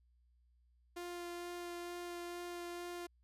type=tone with vibrato; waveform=sawtooth; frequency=349.2 Hz; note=F4; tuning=in tune; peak=-39 dBFS; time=0.96-3.07 s; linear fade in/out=10 ms; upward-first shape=sine; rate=2.2 Hz; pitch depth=9 cents each way; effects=added 60 Hz sine -68 dBFS peak until 3.23 s + resampled to 32000 Hz